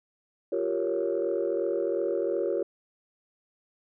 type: chord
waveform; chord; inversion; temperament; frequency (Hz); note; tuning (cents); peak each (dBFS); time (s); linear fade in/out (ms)
sine; G half-diminished seventh; third; equal; 349.2 / 392 / 466.2 / 554.4; F4 / G4 / Bb4 / Db5; 0 / 0 / 0 / 0; -30; 0.52-2.63; 5
effects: tanh soft clip ceiling -18 dBFS